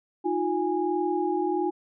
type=tone cluster; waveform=sine; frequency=315.1 / 356.4 / 825 Hz; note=D#4 / F4 / G#5; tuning=+22 / +35 / -12 cents; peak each=-29 / -26 / -29 dBFS; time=0.24-1.71 s; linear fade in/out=20 ms; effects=none